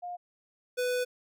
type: tone pair in turn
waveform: sine / square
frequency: 710 / 496.7 Hz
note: F5 / B4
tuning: +28 / +10 cents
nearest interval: tritone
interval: 618 cents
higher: first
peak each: -35 / -28 dBFS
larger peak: second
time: 0.02-0.17 / 0.77-1.05 s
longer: second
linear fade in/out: 20 ms
effects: none